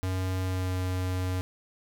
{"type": "tone with pitch glide", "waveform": "square", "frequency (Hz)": [93.1, 92.08], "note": ["F#2", "F#2"], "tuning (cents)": [11, -8], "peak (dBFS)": -28, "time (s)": [0.03, 1.41], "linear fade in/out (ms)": 0, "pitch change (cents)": -19, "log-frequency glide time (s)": [0.43, 0.73], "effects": []}